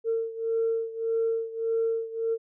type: beating tone pair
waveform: sine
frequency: 453.5 / 455.2 Hz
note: A#4 / A#4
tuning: -48 / -41 cents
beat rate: 1.7 Hz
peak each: -26 / -29 dBFS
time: 0.04-2.38 s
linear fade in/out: 50 ms
effects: tanh soft clip ceiling -18 dBFS